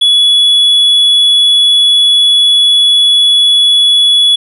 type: tone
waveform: triangle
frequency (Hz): 3396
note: G#7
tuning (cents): +38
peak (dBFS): -3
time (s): 0.01-4.36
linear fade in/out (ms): 10
effects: resampled to 32000 Hz